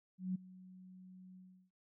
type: tone with ADSR envelope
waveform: sine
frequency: 185 Hz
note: F#3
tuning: in tune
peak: -33 dBFS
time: 0.18-1.71 s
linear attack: 170 ms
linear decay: 12 ms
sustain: -20 dB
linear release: 350 ms
effects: none